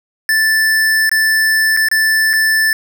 square tone with dropouts, 1760 Hz, A6, in tune, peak -11 dBFS, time 0.29-2.73 s, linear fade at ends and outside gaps 1 ms, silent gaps 1.094-1.115 / 1.766-1.772 / 1.886-1.914 / 2.332-2.336 s, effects none

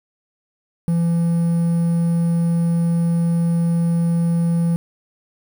triangle tone with quantisation, 168.8 Hz, E3, 41 cents sharp, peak -13 dBFS, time 0.88-4.76 s, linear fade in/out 0 ms, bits 7, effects none

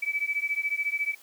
sine beating tone pair, 2292 / 2306 Hz, D7 / D7, -43 / -32 cents, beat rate 14 Hz, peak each -29 dBFS, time 0.02-1.15 s, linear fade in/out 10 ms, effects white hiss -54 dBFS RMS until 1.22 s + high-pass 300 Hz 12 dB/octave

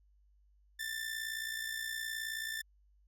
sawtooth tone with amplitude modulation, 1775 Hz, A6, 15 cents sharp, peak -31 dBFS, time 0.79-2.62 s, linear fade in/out 10 ms, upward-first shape sine, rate 59 Hz, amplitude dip 60%, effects added 50 Hz sine -64 dBFS peak until 3.07 s

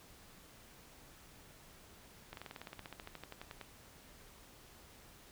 slowing click train, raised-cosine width 0.3 ms, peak -30 dBFS, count 20, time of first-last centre 2.33-3.613 s, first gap 42 ms, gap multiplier 1.05, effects pink hiss -59 dBFS RMS until 5.31 s

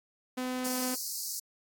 sawtooth tone, 253.7 Hz, B3, 47 cents sharp, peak -28 dBFS, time 0.37-0.95 s, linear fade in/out 10 ms
pink high-pass noise, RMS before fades -36 dBFS, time 0.64-1.4 s, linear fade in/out 10 ms, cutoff 4400 Hz, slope 96 dB/octave
effects AAC 64 kbps

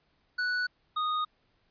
square tone pair in turn, 1480 / 1239.2 Hz, F#6 / D#6, 0 / -7 cents, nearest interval minor third, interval 307 cents, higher first, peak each -28 dBFS, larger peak neither, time 0.38-0.67 / 0.96-1.25 s, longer neither, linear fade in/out 10 ms, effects pink hiss -71 dBFS RMS until 1.7 s + resampled to 11025 Hz

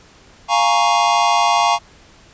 square chord, Bb minor seventh, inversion second, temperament equal, 698.5 / 830.6 / 932.3 / 1108.7 Hz, F5 / Ab5 / Bb5 / Db6, 0 / 0 / 0 / 0 cents, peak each -19 dBFS, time 0.48-1.79 s, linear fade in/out 50 ms, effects pink hiss -47 dBFS RMS until 2.33 s + resampled to 16000 Hz

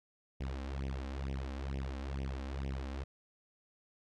sawtooth tone with flanger, 67.4 Hz, C#2, 48 cents flat, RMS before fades -39 dBFS, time 0.4-3.04 s, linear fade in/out 10 ms, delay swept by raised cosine 0.34 to 3.84 ms, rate 2.2 Hz, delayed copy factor +1, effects low-pass 5000 Hz 12 dB/octave

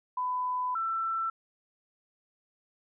sine tone pair in turn, 1001 / 1336.2 Hz, B5 / E6, +23 / +23 cents, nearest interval perfect fourth, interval 500 cents, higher second, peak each -28 dBFS, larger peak neither, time 0.17-0.75 / 0.75-1.3 s, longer first, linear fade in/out 5 ms, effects none

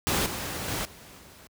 pink noise with level steps, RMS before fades -25 / -33 / -30 / -48 / -50 dBFS, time 0.07-1.47 s, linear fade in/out 0 ms, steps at 0.26 / 0.68 / 0.85 / 1.19 s, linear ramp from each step 2 ms, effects high-pass 60 Hz 12 dB/octave

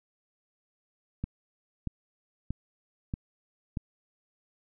click train, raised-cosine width 5 ms, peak -19 dBFS, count 5, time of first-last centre 1.24-3.772 s, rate 1.58 Hz, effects none

